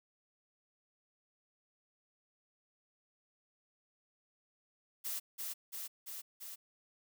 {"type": "noise with echo", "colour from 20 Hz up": "blue", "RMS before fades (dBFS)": -39, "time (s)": [5.04, 5.2], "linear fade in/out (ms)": 20, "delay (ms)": 340, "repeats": 4, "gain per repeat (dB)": -2, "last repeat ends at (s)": 6.56, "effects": []}